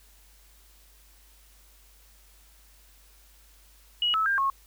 sine tone with pitch steps, 2909 / 1302 / 1597 / 1090 Hz, F#7 / E6 / G6 / C#6, -30 / -22 / +32 / -29 cents, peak -22 dBFS, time 4.02-4.5 s, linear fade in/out 2 ms, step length 120 ms, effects added 50 Hz sine -56 dBFS peak until 4.66 s + white hiss -59 dBFS RMS until 4.66 s

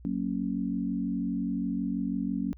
sine chord, F# major, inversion none, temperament equal with one note detuned, 185 / 230.9 / 277.2 Hz, F#3 / A#3 / C#4, 0 / -16 / 0 cents, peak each -32 dBFS, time 0.05-2.53 s, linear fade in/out 0 ms, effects added 60 Hz sine -47 dBFS peak until 2.57 s

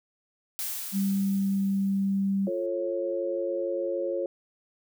blue noise with exponential decay, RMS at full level -31 dBFS, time 0.59-2.66 s, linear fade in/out 0 ms, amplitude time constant 450 ms
sine tone, 196 Hz, G3, in tune, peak -23 dBFS, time 0.92-2.5 s, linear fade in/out 50 ms
sine chord, F augmented, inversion none, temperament equal with one note detuned, 349.2 / 440 / 546.7 Hz, F4 / A4 / C#5, 0 / 0 / -24 cents, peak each -31 / -35 / -29 dBFS, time 2.47-4.26 s, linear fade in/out 2 ms
effects none

